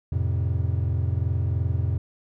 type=chord; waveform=triangle; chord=F major; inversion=none; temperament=equal; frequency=87.31 / 110 / 130.81 Hz; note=F2 / A2 / C3; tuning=0 / 0 / 0 cents; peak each=-22 / -25 / -27 dBFS; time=0.12-1.98 s; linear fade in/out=5 ms; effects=none